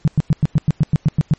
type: tone bursts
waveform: sine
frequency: 152 Hz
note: D#3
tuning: 40 cents flat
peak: -9 dBFS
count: 11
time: 0.05-1.337 s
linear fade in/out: 0 ms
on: 27 ms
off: 99 ms
effects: pink hiss -53 dBFS RMS until 1.38 s + MP3 32 kbps